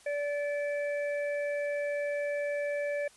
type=harmonic tone; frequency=579 Hz; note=D5; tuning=25 cents flat; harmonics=1 / 3 / 4; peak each=-30 / -40 / -42 dBFS; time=0.06-3.08 s; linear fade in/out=5 ms; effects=white hiss -58 dBFS RMS until 3.16 s + resampled to 24000 Hz